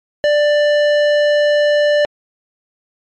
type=tone with hard clipping; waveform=sine; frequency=590 Hz; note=D5; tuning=8 cents sharp; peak=-12 dBFS; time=0.24-2.05 s; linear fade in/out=0 ms; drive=17 dB; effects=low-pass 4000 Hz 12 dB/octave + MP3 64 kbps